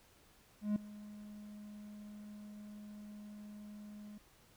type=tone with ADSR envelope; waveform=triangle; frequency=208.8 Hz; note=G#3; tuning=10 cents sharp; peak=-27 dBFS; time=0.61-4.18 s; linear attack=150 ms; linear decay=3 ms; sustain=-19 dB; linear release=6 ms; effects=pink hiss -66 dBFS RMS until 4.56 s